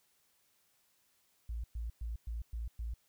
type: tone bursts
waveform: sine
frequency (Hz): 57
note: A#1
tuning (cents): -38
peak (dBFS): -36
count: 6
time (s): 1.49-2.94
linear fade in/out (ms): 5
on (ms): 150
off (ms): 110
effects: white hiss -73 dBFS RMS until 3.08 s